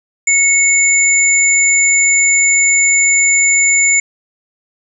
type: tone pair together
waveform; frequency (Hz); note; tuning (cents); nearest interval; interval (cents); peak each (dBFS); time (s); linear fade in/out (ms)
sine; 2200 / 7094; C#7 / A8; -14 / +13; octave + minor sixth; 2027; -11; 0.27-4; 5
effects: none